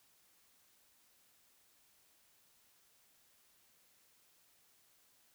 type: silence
effects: white hiss -70 dBFS RMS until 5.34 s